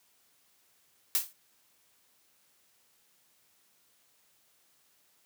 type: noise with exponential decay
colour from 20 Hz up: blue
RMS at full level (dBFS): -23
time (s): 1.15-1.33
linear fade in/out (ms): 0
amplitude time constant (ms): 39
effects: white hiss -68 dBFS RMS until 5.25 s + high-pass 80 Hz 12 dB/octave